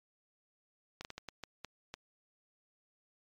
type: slowing click train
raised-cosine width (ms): 0.2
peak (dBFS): -25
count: 8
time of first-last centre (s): 1.01-1.94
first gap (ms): 39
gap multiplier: 1.4
effects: MP3 96 kbps